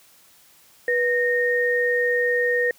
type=tone pair together; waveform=sine; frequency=488.2 / 1847.8 Hz; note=B4 / A#6; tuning=-20 / -16 cents; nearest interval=octave + major seventh; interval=2304 cents; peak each=-21 dBFS; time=0.88-2.71 s; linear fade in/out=2 ms; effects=white hiss -54 dBFS RMS until 2.78 s + high-pass 60 Hz 12 dB/octave